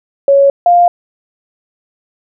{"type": "tone pair in turn", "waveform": "sine", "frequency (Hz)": [556, 700.5], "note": ["C#5", "F5"], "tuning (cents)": [5, 5], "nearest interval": "major third", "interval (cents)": 400, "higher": "second", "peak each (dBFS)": -4, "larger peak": "neither", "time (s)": [[0.28, 0.5], [0.66, 0.88]], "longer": "neither", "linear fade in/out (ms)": 2, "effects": []}